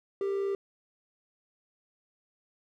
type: tone pair together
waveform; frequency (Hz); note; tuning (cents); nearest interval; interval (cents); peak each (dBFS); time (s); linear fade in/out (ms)
triangle; 394.8 / 456.8; G4 / A#4; +12 / -35; minor third; 253; -26 / -38; 0.21-0.55; 2
effects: none